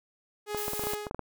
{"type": "tone with tremolo", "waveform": "sawtooth", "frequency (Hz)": 418, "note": "G#4", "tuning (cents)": 11, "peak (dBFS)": -28, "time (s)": [0.46, 1.1], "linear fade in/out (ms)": 50, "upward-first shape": "triangle", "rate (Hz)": 2.8, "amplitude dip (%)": 60}
{"type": "clicks", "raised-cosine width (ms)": 1, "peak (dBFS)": -20, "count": 11, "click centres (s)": [0.547, 0.681, 0.734, 0.795, 0.837, 0.87, 0.935, 1.068, 1.111, 1.146, 1.193]}
{"type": "noise", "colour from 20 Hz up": "blue", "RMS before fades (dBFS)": -36, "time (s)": [0.57, 0.95], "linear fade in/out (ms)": 5}
{"effects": []}